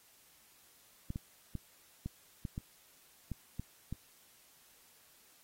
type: clicks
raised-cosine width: 5 ms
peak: -26 dBFS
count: 9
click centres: 1.104 / 1.159 / 1.553 / 2.06 / 2.452 / 2.579 / 3.317 / 3.596 / 3.926 s
effects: white hiss -64 dBFS RMS until 5.43 s + AAC 48 kbps

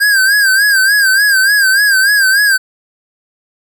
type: tone with vibrato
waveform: square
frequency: 1601 Hz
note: G6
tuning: 36 cents sharp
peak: -8 dBFS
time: 0-2.58 s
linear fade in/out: 20 ms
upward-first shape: sine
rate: 3.4 Hz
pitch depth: 89 cents each way
effects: none

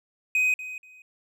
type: tone with echo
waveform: triangle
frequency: 2510 Hz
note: D#7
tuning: 15 cents sharp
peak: -18 dBFS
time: 0.35-0.54 s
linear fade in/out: 2 ms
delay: 240 ms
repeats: 2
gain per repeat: -14 dB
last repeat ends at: 1.02 s
effects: none

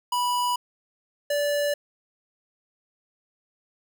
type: tone pair in turn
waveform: square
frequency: 981 / 580.8 Hz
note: B5 / D5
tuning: -12 / -19 cents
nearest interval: major sixth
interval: 907 cents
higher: first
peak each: -23 dBFS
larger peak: neither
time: 0.12-0.56 / 1.3-1.74 s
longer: neither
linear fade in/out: 5 ms
effects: none

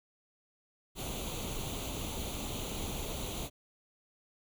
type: noise with comb filter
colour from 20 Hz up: pink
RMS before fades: -38 dBFS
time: 0.95-3.5 s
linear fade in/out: 50 ms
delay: 0.29 ms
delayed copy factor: +0.75
effects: none

